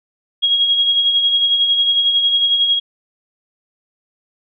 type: tone with tremolo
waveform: sine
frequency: 3292 Hz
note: G#7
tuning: 16 cents flat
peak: -10 dBFS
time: 0.42-2.8 s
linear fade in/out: 20 ms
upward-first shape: sine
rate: 11 Hz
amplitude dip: 45%
effects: none